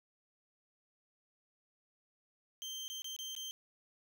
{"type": "tone with dropouts", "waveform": "30% pulse", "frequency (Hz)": 3140, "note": "G7", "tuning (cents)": 2, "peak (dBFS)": -38, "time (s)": [2.62, 3.51], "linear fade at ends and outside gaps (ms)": 0, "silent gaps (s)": [[2.88, 2.9], [3.02, 3.044], [3.164, 3.189], [3.351, 3.364]], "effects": []}